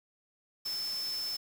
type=tone in noise; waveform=sine; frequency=5274 Hz; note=E8; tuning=in tune; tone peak=-33 dBFS; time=0.65-1.37 s; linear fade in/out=10 ms; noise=white; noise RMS=-45 dBFS; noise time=0.65-1.37 s; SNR=+9 dB; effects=none